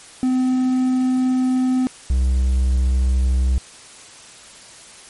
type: tone pair in turn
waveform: triangle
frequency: 255.9 / 64.16 Hz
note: C4 / C2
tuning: -38 / -33 cents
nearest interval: 2 octaves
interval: 2395 cents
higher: first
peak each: -13 / -12 dBFS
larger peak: second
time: 0.23-1.87 / 2.1-3.58 s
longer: first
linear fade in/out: 0 ms
effects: white hiss -42 dBFS RMS until 5.09 s + MP3 48 kbps